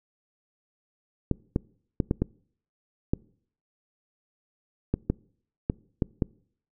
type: clicks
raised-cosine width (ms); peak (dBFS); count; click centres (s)
3; -10; 11; 1.313 / 1.561 / 2.002 / 2.111 / 2.22 / 3.135 / 4.94 / 5.1 / 5.699 / 6.022 / 6.222
effects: noise-tail reverb RT60 0.6 s tail -25 dB re dry

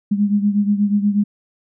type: beating tone pair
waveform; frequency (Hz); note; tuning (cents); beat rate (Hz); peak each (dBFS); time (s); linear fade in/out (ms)
sine; 203.1 / 211.4; G#3 / G#3; -38 / +31; 8.3; -15 / -20; 0.11-1.24; 10
effects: none

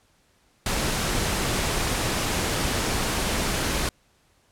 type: noise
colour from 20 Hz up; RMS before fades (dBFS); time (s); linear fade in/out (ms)
pink; -25; 0.66-3.89; 2
effects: pink hiss -63 dBFS RMS until 4.51 s + low-pass 11000 Hz 12 dB/octave

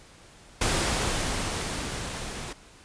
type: noise with level ramp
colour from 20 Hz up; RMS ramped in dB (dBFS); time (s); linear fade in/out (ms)
pink; -24 to -37; 0.61-2.53; 5
effects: pink hiss -52 dBFS RMS until 2.84 s + resampled to 22050 Hz

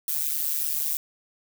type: noise with amplitude modulation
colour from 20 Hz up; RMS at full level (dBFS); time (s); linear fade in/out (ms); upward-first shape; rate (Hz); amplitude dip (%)
violet; -23; 0.08-0.97; 2; sine; 150; 90
effects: none

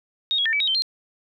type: tone with pitch steps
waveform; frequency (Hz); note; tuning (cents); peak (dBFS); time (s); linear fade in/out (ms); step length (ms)
sine; 3727 / 3319 / 1799 / 2296 / 3786 / 3111 / 4185; A#7 / G#7 / A6 / D7 / A#7 / G7 / C8; -1 / -2 / +38 / -40 / +26 / -14 / 0; -19; 0.31-0.821; 0; 73
effects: none

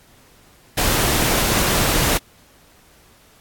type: noise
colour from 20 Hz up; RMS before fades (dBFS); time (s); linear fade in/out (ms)
pink; -18; 0.77-2.18; 10
effects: pink hiss -52 dBFS RMS until 3.4 s + AAC 64 kbps

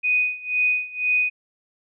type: tone with tremolo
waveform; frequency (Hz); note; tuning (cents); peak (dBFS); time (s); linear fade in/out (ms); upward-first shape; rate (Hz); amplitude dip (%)
sine; 2489; D#7; 0; -16; 0.03-1.3; 20; sine; 2; 90
effects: none

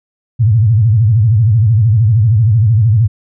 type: tone with vibrato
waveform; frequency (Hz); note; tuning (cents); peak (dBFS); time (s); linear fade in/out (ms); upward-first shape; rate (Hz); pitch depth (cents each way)
sine; 110.2; A2; +3; -6; 0.39-3.08; 20; sine; 13; 190
effects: none

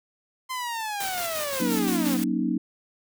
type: linear sweep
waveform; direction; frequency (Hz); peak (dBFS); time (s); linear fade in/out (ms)
sawtooth; down; 1043 to 241.9; -25; 0.49-2.18; 20
type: noise with tremolo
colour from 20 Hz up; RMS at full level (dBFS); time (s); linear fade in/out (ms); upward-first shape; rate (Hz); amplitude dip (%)
white; -32; 1-2.24; 5; square; 5.7; 35
type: chord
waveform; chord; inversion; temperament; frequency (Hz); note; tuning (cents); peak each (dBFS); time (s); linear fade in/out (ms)
sine; D# minor seventh; first; equal with one note detuned; 185 / 236.7 / 277.2 / 311.1; F#3 / A#3 / C#4 / D#4; 0 / +27 / 0 / 0; -29 / -27 / -29 / -28; 1.6-2.58; 5
effects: none

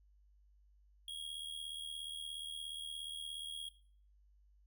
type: tone with amplitude modulation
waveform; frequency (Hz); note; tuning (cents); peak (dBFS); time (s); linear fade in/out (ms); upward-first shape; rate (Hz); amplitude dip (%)
square; 3288; G#7; -18; -40; 1.08-3.69; 2; sine; 77; 70
effects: noise-tail reverb RT60 0.5 s tail -18 dB re dry + added 50 Hz sine -64 dBFS peak until 4.66 s

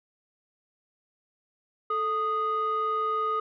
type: tone pair together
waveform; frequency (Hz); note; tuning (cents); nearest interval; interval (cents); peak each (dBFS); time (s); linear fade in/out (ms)
sine; 438.3 / 1240.6; A4 / D#6; -7 / -5; octave + tritone; 1802; -30 / -24; 1.9-3.4; 5
effects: tanh soft clip ceiling -21 dBFS

